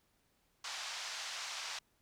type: band-pass noise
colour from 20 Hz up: white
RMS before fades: -43 dBFS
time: 0.64-1.79 s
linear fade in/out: 5 ms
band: 710 to 6100 Hz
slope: 24 dB/octave
effects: pink hiss -75 dBFS RMS until 2.01 s